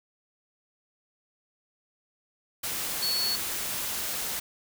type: tone in noise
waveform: sine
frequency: 4413 Hz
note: C#8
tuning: 9 cents flat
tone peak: -26 dBFS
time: 3.02-3.36 s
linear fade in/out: 10 ms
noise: white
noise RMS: -32 dBFS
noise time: 2.63-4.4 s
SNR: +3 dB
effects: none